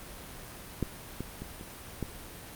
clicks, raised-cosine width 3 ms, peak -15 / -22 / -25 / -30 / -18 dBFS, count 5, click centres 0.827 / 1.206 / 1.42 / 1.611 / 2.027 s, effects pink hiss -45 dBFS RMS until 2.55 s + Opus 32 kbps

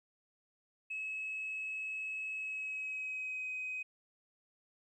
sine tone with pitch glide, 2578 to 2518 Hz, E7 to D#7, -39 to +20 cents, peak -36 dBFS, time 0.9-3.83 s, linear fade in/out 10 ms, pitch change -41 cents, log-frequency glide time 2.33-3.49 s, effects tanh soft clip ceiling -33 dBFS + 13-bit

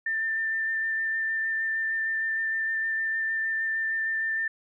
sine tone with vibrato, 1788 Hz, A6, 27 cents sharp, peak -25 dBFS, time 0.06-4.48 s, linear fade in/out 5 ms, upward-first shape sine, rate 6.5 Hz, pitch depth 11 cents each way, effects none

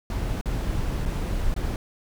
brown noise with dropouts, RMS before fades -26 dBFS, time 0.1-1.76 s, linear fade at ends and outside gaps 1 ms, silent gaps 0.412-0.457 / 1.054-1.059 / 1.541-1.563 s, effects none

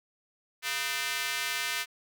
square tone with high-pass filter, 138.59 Hz, C#3, in tune, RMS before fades -32 dBFS, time 0.62-1.86 s, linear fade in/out 50 ms, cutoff 2000 Hz, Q 1.3, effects none

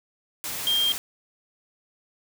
sine tone in noise, 3200 Hz, G7, 35 cents sharp, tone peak -20 dBFS, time 0.67-0.92 s, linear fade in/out 0 ms, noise white, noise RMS -32 dBFS, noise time 0.44-0.98 s, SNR +9 dB, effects none

